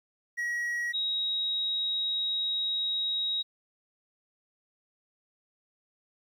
triangle / sine tone pair in turn, 1909 / 3803 Hz, A#6 / A#7, +41 / +34 cents, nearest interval octave, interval 1193 cents, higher second, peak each -27 dBFS, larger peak neither, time 0.37-0.93 / 0.93-3.43 s, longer second, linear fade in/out 20 ms, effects 11-bit

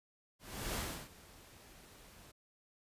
pink noise with ADSR envelope, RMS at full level -38 dBFS, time 0.39-2.32 s, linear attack 370 ms, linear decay 320 ms, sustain -20 dB, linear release 13 ms, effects resampled to 32000 Hz

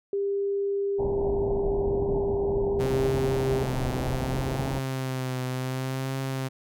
sine tone, 398.9 Hz, G4, 30 cents sharp, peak -24 dBFS, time 0.13-3.63 s, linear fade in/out 2 ms
pink low-pass noise, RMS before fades -31 dBFS, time 0.98-4.8 s, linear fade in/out 20 ms, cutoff 930 Hz, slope 96 dB/octave
sawtooth tone with vibrato, 130.81 Hz, C3, in tune, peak -24 dBFS, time 2.79-6.49 s, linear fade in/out 20 ms, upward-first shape triangle, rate 0.66 Hz, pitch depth 44 cents each way
effects none

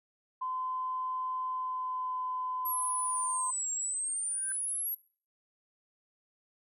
sine tone with pitch glide, 1025 to 1016.2 Hz, C6 to B5, -36 to +49 cents, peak -32 dBFS, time 0.41-3.51 s, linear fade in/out 10 ms, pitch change -15 cents, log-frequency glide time 1.46-2.18 s
sine exponential two-way sweep, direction down then up, 11630 to 7459 to 11630 Hz, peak -31 dBFS, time 2.65-4.95 s, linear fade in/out 10 ms, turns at 3.71 s
sine tone with exponential growth, 1556 Hz, G6, 13 cents flat, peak -37 dBFS, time 4.26-4.52 s, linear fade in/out 1 ms, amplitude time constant 55 ms
effects noise-tail reverb RT60 0.4 s tail -20 dB re dry + tanh soft clip ceiling -21 dBFS

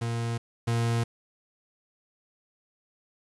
40% pulse tone pair in turn, 116.54 / 116.54 Hz, A#2 / A#2, 0 / 0 cents, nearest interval unison, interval 0 cents, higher neither, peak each -27 / -23 dBFS, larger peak second, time 0.01-0.38 / 0.67-1.04 s, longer neither, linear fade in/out 10 ms, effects resampled to 24000 Hz + 9-bit

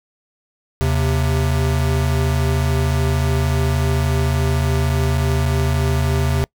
square tone pair together, 78.43 / 131.9 Hz, D#2 / C3, +14 / +14 cents, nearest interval major sixth, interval 900 cents, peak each -19 dBFS, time 0.81-6.44 s, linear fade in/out 0 ms, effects noise-tail reverb RT60 0.1 s tail -25 dB re dry

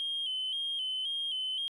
sine tone with vibrato, 3136 Hz, G7, in tune, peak -30 dBFS, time 0-1.68 s, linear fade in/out 0 ms, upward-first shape square, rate 1.9 Hz, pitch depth 51 cents each way, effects tanh soft clip ceiling -28 dBFS + 12-bit

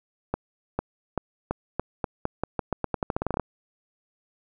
accelerating click train, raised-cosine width 1 ms, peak -11 dBFS, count 21, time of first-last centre 0.34-3.397 s, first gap 450 ms, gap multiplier 0.86, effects none

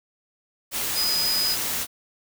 sine tone in noise, 4978 Hz, D#8, in tune, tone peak -22 dBFS, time 0.94-1.57 s, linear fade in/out 50 ms, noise white, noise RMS -27 dBFS, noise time 0.71-1.87 s, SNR +2 dB, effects none

